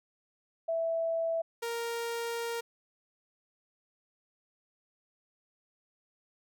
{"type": "tone pair in turn", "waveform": ["sine", "sawtooth"], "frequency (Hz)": [659.3, 466.2], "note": ["E5", "A#4"], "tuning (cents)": [0, 0], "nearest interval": "tritone", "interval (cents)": 600, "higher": "first", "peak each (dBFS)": [-28, -29], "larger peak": "first", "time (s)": [[0.68, 1.42], [1.62, 2.61]], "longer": "second", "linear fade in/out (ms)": 10, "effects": []}